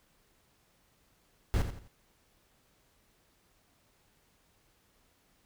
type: noise with echo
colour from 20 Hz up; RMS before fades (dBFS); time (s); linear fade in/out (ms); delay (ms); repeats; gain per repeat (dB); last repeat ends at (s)
brown; -27; 1.54-1.62; 0; 85; 3; -9; 1.875
effects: pink hiss -69 dBFS RMS until 5.45 s